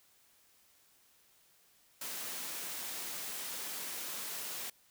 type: high-pass noise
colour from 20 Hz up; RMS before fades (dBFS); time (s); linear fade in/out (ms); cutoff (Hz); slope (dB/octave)
white; -41; 2.01-4.7; 5; 180; 12
effects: white hiss -67 dBFS RMS until 4.9 s